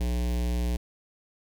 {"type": "tone with notch filter", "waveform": "square", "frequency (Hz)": 59.9, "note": "A#1", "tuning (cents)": 48, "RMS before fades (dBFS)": -27, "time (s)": [0, 0.77], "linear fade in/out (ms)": 10, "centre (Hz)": 1300, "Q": 0.96, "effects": []}